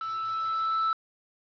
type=tone with level ramp; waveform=triangle; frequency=1318.5 Hz; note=E6; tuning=in tune; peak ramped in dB=-29 to -21 dBFS; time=0.01-0.93 s; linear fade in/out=2 ms; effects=resampled to 11025 Hz + 8-bit